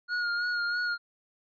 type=tone with vibrato; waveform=square; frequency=1431 Hz; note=F6; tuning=42 cents sharp; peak=-28 dBFS; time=0.08-0.98 s; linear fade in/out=50 ms; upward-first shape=sine; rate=3.1 Hz; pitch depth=31 cents each way; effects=resampled to 11025 Hz